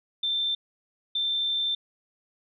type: tone bursts at uneven times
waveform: sine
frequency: 3564 Hz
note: A7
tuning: 22 cents sharp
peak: -24 dBFS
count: 2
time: 0.23-0.55 / 1.15-1.75 s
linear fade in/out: 5 ms
effects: none